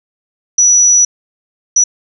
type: tone bursts at uneven times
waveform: sine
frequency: 5890 Hz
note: F#8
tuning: 9 cents flat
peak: -5 dBFS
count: 2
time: 0.58-1.05 / 1.76-1.84 s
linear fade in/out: 5 ms
effects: none